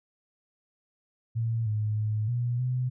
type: tone with pitch steps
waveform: sine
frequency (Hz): 114.3 / 106.8 / 107.4 / 120.9 / 126.3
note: A#2 / G#2 / A2 / B2 / B2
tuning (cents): -34 / +49 / -41 / -36 / +39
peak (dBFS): -25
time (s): 1.35-2.9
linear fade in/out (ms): 20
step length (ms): 310
effects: none